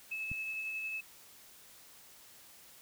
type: tone with tremolo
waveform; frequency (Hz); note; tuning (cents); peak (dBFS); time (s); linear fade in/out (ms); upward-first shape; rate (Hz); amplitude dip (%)
sine; 2600; E7; -24; -35; 0.11-1.01; 10; sine; 11; 25
type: click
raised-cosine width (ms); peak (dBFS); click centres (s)
5; -30; 0.316
effects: white hiss -57 dBFS RMS until 2.81 s